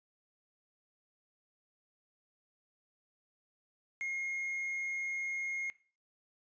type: tone with tanh clipping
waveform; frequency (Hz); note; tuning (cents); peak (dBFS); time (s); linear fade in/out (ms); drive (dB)
sine; 2145; C7; +42; -35; 4.01-5.7; 0; 2
effects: noise-tail reverb RT60 0.4 s tail -19 dB re dry + resampled to 16000 Hz